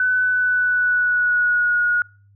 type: tone with pitch glide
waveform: sine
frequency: 1503 to 1446.8 Hz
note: F#6 to F#6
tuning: +27 to -39 cents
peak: -15 dBFS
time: 0-2.02 s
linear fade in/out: 2 ms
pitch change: -66 cents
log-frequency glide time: 0.19-1.8 s
effects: noise-tail reverb RT60 0.4 s tail -26 dB re dry + added 100 Hz sine -50 dBFS peak until 2.35 s